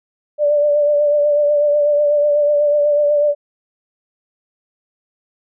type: tone with vibrato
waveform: sine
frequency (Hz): 587.3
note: D5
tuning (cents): 0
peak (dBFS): -11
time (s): 0.38-3.35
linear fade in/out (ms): 50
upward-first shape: triangle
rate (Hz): 8.1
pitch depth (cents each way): 35
effects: none